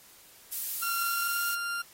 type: noise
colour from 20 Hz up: violet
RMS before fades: -32 dBFS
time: 0.52-1.55 s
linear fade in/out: 5 ms
type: tone with pitch glide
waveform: 40% pulse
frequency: 1376 to 1393.6 Hz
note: F6 to F6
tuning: -26 to -4 cents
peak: -30 dBFS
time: 0.82-1.82 s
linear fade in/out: 5 ms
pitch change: +22 cents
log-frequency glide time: 1.01-1.47 s
effects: white hiss -55 dBFS RMS until 1.93 s + AAC 48 kbps